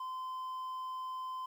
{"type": "tone with quantisation", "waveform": "triangle", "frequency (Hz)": 1030, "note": "C6", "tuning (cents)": -28, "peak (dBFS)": -36, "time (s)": [0, 1.46], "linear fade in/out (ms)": 5, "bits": 11, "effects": []}